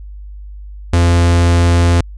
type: tone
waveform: 45% pulse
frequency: 86 Hz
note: F2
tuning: 26 cents flat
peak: -8 dBFS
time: 0.93-2.01 s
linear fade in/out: 5 ms
effects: added 50 Hz sine -28 dBFS peak until 2.17 s + resampled to 22050 Hz